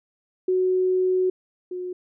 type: tone pair in turn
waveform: sine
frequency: 370 / 362.6 Hz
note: F#4 / F#4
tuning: 0 / -35 cents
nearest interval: unison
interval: 35 cents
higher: first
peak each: -18 / -28 dBFS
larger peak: first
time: 0.48-1.3 / 1.71-1.93 s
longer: first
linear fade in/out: 5 ms
effects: none